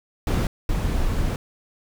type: noise bursts at uneven times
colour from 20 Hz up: brown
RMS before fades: -22 dBFS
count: 2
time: 0.27-0.47 / 0.69-1.36 s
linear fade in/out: 2 ms
effects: none